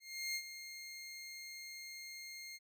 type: tone with ADSR envelope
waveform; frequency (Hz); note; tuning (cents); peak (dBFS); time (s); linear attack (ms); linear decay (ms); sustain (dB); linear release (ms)
20% pulse; 2125; C7; +26; -31; 0-2.59; 350; 68; -11; 38
effects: none